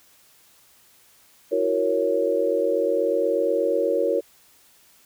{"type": "chord", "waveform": "sine", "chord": "F# dominant seventh", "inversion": "third", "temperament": "equal", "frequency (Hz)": [329.6, 370, 466.2, 554.4], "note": ["E4", "F#4", "A#4", "C#5"], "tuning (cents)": [0, 0, 0, 0], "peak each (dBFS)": [-28, -27, -23, -23], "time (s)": [1.51, 4.21], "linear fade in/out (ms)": 20, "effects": ["white hiss -56 dBFS RMS until 5.05 s"]}